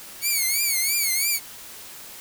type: tone with vibrato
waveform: 5% pulse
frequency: 2228 Hz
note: C#7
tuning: 8 cents sharp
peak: -11 dBFS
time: 0.21-1.4 s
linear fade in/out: 50 ms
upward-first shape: triangle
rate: 3 Hz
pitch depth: 140 cents each way
effects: white hiss -41 dBFS RMS until 2.2 s